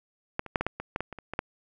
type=clicks; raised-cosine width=0.5 ms; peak=-12 / -25 / -9 / -13 / -12 / -19 / -14 / -15 / -24 / -26 / -19 / -11 dBFS; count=12; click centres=0.394 / 0.463 / 0.558 / 0.61 / 0.666 / 0.8 / 0.961 / 1.006 / 1.127 / 1.187 / 1.336 / 1.391 s; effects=none